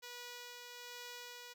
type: tone with tremolo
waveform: 5% pulse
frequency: 486.4 Hz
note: B4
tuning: 26 cents flat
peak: -35 dBFS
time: 0.02-1.54 s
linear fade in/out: 20 ms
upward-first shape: sine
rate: 1.2 Hz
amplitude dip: 30%
effects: none